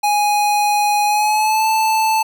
square tone with pitch glide, 830 to 878.8 Hz, G#5 to A5, -1 to -2 cents, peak -14 dBFS, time 0.03-2.23 s, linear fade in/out 10 ms, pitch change +99 cents, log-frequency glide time 1.05-1.66 s, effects none

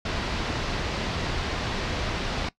pink low-pass noise, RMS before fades -29 dBFS, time 0.05-2.49 s, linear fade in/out 5 ms, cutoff 5000 Hz, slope 24 dB/octave, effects noise-tail reverb RT60 0.1 s tail -19 dB re dry

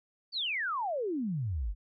sine exponential sweep, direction down, 4699 to 42.92 Hz, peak -30 dBFS, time 0.32-1.75 s, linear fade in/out 50 ms, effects none

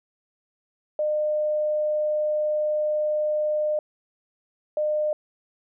sine tone pair in turn, 606 / 606 Hz, D#5 / D#5, -46 / -46 cents, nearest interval unison, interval 0 cents, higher neither, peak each -21 dBFS, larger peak neither, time 0.99-3.79 / 4.77-5.13 s, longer first, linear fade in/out 2 ms, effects none

